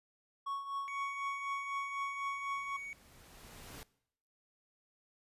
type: tone with tremolo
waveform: triangle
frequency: 1108.7 Hz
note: C#6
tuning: in tune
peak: -32 dBFS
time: 0.46-2.77 s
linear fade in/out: 10 ms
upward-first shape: triangle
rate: 4 Hz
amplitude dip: 70%
type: tone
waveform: triangle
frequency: 2240 Hz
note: C#7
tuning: 18 cents sharp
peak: -40 dBFS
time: 0.88-2.93 s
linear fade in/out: 0 ms
type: noise with exponential growth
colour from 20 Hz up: pink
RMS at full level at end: -48 dBFS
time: 1.53-3.83 s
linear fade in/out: 0 ms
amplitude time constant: 500 ms
effects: noise-tail reverb RT60 0.7 s tail -21 dB re dry + resampled to 32000 Hz